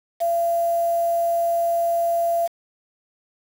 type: tone with quantisation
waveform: sine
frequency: 680 Hz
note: F5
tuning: 46 cents flat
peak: -18 dBFS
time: 0.2-2.48 s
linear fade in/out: 20 ms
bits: 6
effects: none